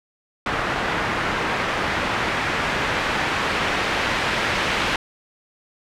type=noise with low-pass filter sweep; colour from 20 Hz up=white; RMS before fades=-23 dBFS; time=0.46-4.96 s; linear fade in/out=2 ms; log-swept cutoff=1600 to 2400 Hz; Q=0.93; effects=none